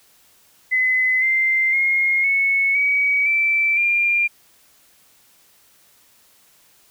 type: tone with pitch steps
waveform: sine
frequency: 2028 / 2085 / 2144 / 2204 / 2266 / 2330 / 2395 Hz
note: B6 / C7 / C7 / C#7 / C#7 / D7 / D7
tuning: +45 / -7 / +42 / -11 / +37 / -14 / +33 cents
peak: -15 dBFS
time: 0.71-4.28 s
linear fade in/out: 20 ms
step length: 510 ms
effects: white hiss -55 dBFS RMS until 6.9 s